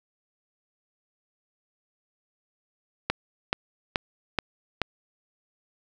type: click train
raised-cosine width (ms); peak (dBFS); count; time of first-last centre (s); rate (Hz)
0.3; -7; 5; 3.1-4.817; 2.33
effects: none